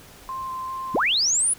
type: tone with vibrato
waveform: sine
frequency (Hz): 1046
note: C6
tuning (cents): -1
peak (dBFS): -28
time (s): 0.29-0.96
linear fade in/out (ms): 0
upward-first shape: square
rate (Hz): 2.5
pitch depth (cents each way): 9
type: linear sweep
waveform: sine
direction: up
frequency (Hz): 86 to 10320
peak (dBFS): -18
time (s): 0.94-1.54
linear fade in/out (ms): 10
effects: pink hiss -47 dBFS RMS until 1.58 s